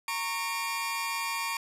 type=tone cluster; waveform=sawtooth; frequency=922 / 1105 / 2385 Hz; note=A#5 / C#6 / D7; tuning=-19 / -6 / +26 cents; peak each=-31 dBFS; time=0.08-1.57 s; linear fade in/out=2 ms; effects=resampled to 32000 Hz + 10-bit